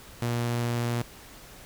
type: tone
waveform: sawtooth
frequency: 119.1 Hz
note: A#2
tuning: 38 cents sharp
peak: -22 dBFS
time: 0.22-1.02 s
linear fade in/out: 0 ms
effects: pink hiss -48 dBFS RMS until 1.65 s